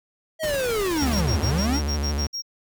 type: linear two-way sweep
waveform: square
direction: down then up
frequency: 652 to 68.6 to 311.4 Hz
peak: -23 dBFS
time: 0.39-1.81 s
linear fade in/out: 50 ms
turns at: 1.39 s
type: noise with tremolo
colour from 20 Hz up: pink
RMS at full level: -31 dBFS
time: 0.43-1.21 s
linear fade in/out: 2 ms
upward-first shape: triangle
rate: 19 Hz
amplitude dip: 45%
type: tone bursts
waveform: triangle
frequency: 5588 Hz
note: F8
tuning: in tune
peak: -26 dBFS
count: 10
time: 0.97-2.422 s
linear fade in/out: 20 ms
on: 93 ms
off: 58 ms
type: tone with vibrato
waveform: 45% pulse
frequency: 72.5 Hz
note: D2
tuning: 22 cents flat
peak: -23 dBFS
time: 1.02-2.27 s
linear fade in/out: 5 ms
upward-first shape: square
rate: 13 Hz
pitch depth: 71 cents each way
effects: none